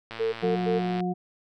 click train, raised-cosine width 0.3 ms, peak -21 dBFS, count 103, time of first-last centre 0.11-1.005 s, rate 114 Hz
sine tone bursts, 450 Hz, A4, 39 cents sharp, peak -23 dBFS, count 3, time 0.19-0.796 s, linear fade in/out 20 ms, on 140 ms, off 93 ms
harmonic tone, 180.5 Hz, F#3, 43 cents flat, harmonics 1 / 2 / 4, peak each -27 / -31 / -32 dBFS, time 0.42-1.14 s, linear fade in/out 20 ms
effects none

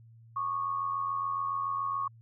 sine tone pair together, 1105.9 / 1193 Hz, C#6 / D6, -4 / +27 cents, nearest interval minor second, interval 131 cents, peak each -30 / -37 dBFS, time 0.36-2.08 s, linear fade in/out 5 ms, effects added 114 Hz sine -52 dBFS peak until 2.21 s

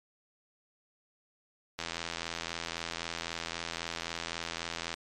click train, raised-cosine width 0.2 ms, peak -17 dBFS, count 265, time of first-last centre 1.79-4.94 s, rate 83.8 Hz, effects MP3 64 kbps

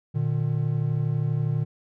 triangle tone pair together, 118.6 / 150.94 Hz, A#2 / D3, +30 / +48 cents, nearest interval major third, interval 418 cents, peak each -23 dBFS, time 0.14-1.65 s, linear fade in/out 20 ms, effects none

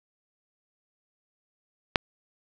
click, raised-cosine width 0.3 ms, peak -3 dBFS, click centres 1.958 s, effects none

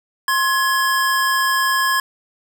square tone pair together, 1060.9 / 1684 Hz, C6 / G#6, +24 / +24 cents, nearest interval minor sixth, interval 800 cents, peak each -19 dBFS, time 0.28-2 s, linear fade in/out 2 ms, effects none

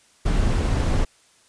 brown noise, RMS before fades -20 dBFS, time 0.25-1.05 s, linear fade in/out 10 ms, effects white hiss -57 dBFS RMS until 1.48 s + resampled to 22050 Hz

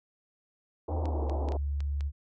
pink band-pass noise, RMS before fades -37 dBFS, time 0.88-1.57 s, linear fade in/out 5 ms, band 260 to 910 Hz, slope 48 dB/octave
sine tone with pitch glide, 79.6 to 71.33 Hz, D#2 to D2, +40 to -50 cents, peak -28 dBFS, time 0.88-2.12 s, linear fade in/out 50 ms, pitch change -190 cents, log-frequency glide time 1.01-1.23 s
clicks, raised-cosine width 0.2 ms, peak -28 dBFS, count 6, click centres 1.056 / 1.297 / 1.487 / 1.521 / 1.805 / 2.008 s
effects none

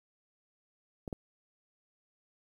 clicks, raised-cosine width 2 ms, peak -26 / -23 dBFS, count 2, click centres 1.078 / 1.128 s, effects 10-bit

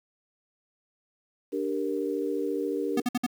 sine chord, G minor, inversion second, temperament equal, 293.7 / 392 / 466.2 Hz, D4 / G4 / Bb4, 0 / 0 / 0 cents, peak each -31 dBFS, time 1.52-3.02 s, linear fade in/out 20 ms
square tone bursts, 245.7 Hz, B3, 9 cents flat, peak -24 dBFS, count 4, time 2.97-3.265 s, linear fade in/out 5 ms, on 31 ms, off 57 ms
effects 9-bit

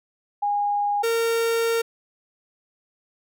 sine / 45% pulse tone pair in turn, 819 / 459.6 Hz, G#5 / A#4, -24 / -25 cents, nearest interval minor seventh, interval 1001 cents, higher first, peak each -20 dBFS, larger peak neither, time 0.42-1.03 / 1.03-1.82 s, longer second, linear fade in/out 10 ms, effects none

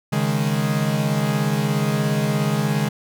45% pulse chord, C# suspended second, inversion none, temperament equal, 138.59 / 155.56 / 207.7 Hz, C#3 / D#3 / G#3, 0 / 0 / 0 cents, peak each -23 dBFS, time 0.12-2.89 s, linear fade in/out 10 ms, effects none

